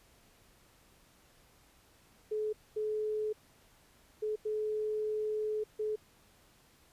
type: tone bursts at uneven times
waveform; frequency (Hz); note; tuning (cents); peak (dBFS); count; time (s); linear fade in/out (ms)
sine; 428.3; A4; -47; -31; 5; 2.31-2.53 / 2.76-3.33 / 4.22-4.36 / 4.45-5.64 / 5.79-5.96; 10
effects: pink hiss -64 dBFS RMS until 6.92 s + resampled to 32000 Hz